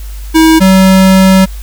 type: tone pair in turn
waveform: square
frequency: 320.8 / 189.7 Hz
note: E4 / F#3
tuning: -47 / +43 cents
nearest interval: major sixth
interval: 910 cents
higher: first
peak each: -3 dBFS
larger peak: neither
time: 0.34-0.6 / 0.6-1.46 s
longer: second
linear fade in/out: 20 ms
effects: added 50 Hz sine -20 dBFS peak until 1.62 s + white hiss -36 dBFS RMS until 1.62 s